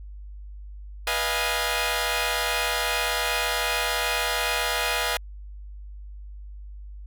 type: chord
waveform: 10% pulse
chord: F half-diminished seventh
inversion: second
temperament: equal with one note detuned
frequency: 488.5 / 622.3 / 698.5 / 830.6 Hz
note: Cb5 / Eb5 / F5 / Ab5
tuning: -19 / 0 / 0 / 0 cents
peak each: -21 dBFS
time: 1.07-5.17 s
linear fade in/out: 2 ms
effects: added 50 Hz sine -37 dBFS peak until 7.06 s